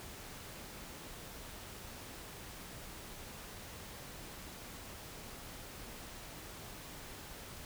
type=silence; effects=pink hiss -49 dBFS RMS until 7.65 s